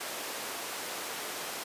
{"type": "high-pass noise", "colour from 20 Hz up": "pink", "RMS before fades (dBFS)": -38, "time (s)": [0, 1.64], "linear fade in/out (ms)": 10, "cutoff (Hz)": 430, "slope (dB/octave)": 12, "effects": ["resampled to 32000 Hz"]}